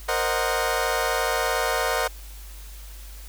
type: chord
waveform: 20% pulse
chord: C half-diminished seventh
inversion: third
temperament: equal with one note detuned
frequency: 466.2 / 523.3 / 615.8 / 740 Hz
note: Bb4 / C5 / Eb5 / Gb5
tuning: 0 / 0 / -18 / 0 cents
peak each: -23 dBFS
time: 0.08-2.08 s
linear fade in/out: 10 ms
effects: added 50 Hz sine -38 dBFS peak until 3.28 s + white hiss -47 dBFS RMS until 3.28 s